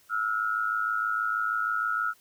sine tone pair together, 1318.5 / 1424.8 Hz, E6 / F6, 0 / +34 cents, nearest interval minor second, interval 134 cents, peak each -28 dBFS, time 0.09-2.14 s, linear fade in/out 50 ms, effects white hiss -61 dBFS RMS until 2.2 s

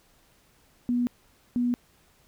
sine tone pair in turn, 243.4 / 243.4 Hz, B3 / B3, -25 / -25 cents, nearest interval unison, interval 0 cents, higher neither, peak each -22 dBFS, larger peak neither, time 0.89-1.07 / 1.56-1.74 s, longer neither, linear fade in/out 0 ms, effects pink hiss -62 dBFS RMS until 2.27 s

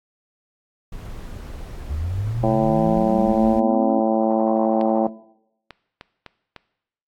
brown noise, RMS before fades -34 dBFS, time 0.92-3.6 s, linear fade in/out 5 ms
sine linear sweep, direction up, 69.3 to 276.4 Hz, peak -22 dBFS, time 1.89-4.01 s, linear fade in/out 20 ms
harmonic tone, 110.8 Hz, A2, 13 cents sharp, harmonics 2 / 3 / 4 / 5 / 6 / 7 / 8 / 9, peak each -23 / -23 / -30 / -22 / -25 / -24 / -35 / -36 dBFS, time 2.43-5.07 s, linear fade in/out 5 ms
clicks, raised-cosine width 0.3 ms, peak -21 dBFS, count 5, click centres 4.812 / 5.707 / 6.011 / 6.263 / 6.563 s
effects noise-tail reverb RT60 0.8 s tail -18 dB re dry + AAC 64 kbps

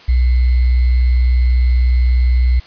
sine tone with sample-and-hold, 61.74 Hz, B1, in tune, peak -9 dBFS, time 0.08-2.6 s, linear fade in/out 10 ms, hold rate 2100 Hz, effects white hiss -41 dBFS RMS until 2.66 s + resampled to 11025 Hz

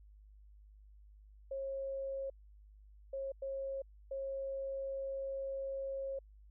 sine tone bursts at uneven times, 542 Hz, C#5, 39 cents flat, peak -37 dBFS, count 4, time 1.51-2.3 / 3.13-3.32 / 3.42-3.82 / 4.11-6.19 s, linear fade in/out 5 ms, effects added 51 Hz sine -56 dBFS peak until 6.5 s

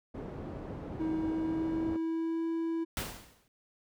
white low-pass noise, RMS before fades -41 dBFS, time 0.14-1.97 s, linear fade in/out 10 ms, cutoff 390 Hz, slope 12 dB/octave
triangle tone with pitch glide, 318.3 to 329.3 Hz, D#4 to E4, +39 to -2 cents, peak -28 dBFS, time 0.99-2.85 s, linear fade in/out 20 ms, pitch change +59 cents, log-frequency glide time 1.16-2.45 s
pink noise with exponential decay, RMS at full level -33 dBFS, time 2.97-3.48 s, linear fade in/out 1 ms, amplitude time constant 110 ms
effects none

